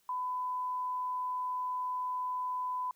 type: tone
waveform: sine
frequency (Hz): 1003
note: B5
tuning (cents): +26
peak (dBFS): -32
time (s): 0.09-2.91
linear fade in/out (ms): 2
effects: white hiss -71 dBFS RMS until 2.95 s